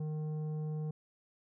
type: tone with tanh clipping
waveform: triangle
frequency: 153.8 Hz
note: D#3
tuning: 20 cents flat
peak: -36 dBFS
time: 0-0.91 s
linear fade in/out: 5 ms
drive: 13 dB
effects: none